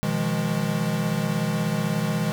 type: chord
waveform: square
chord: F half-diminished seventh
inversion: second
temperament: equal with one note detuned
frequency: 123.47 / 158.19 / 174.61 / 207.7 Hz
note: Cb3 / Eb3 / F3 / Ab3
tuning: 0 / +29 / 0 / 0 cents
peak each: -32 / -27 / -30 / -28 dBFS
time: 0.03-2.32 s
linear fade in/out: 0 ms
effects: none